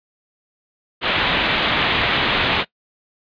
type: low-pass noise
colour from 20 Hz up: white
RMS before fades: -19 dBFS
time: 1.01-2.65 s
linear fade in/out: 50 ms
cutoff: 3700 Hz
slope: 48 dB/octave
effects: noise-tail reverb RT60 0.1 s tail -20 dB re dry + resampled to 11025 Hz